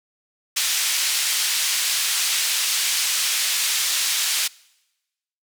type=band-pass noise; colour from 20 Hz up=pink; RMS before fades=-22 dBFS; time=0.56-4.48 s; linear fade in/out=10 ms; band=2900 to 11000 Hz; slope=12 dB/octave; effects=noise-tail reverb RT60 1.0 s tail -24 dB re dry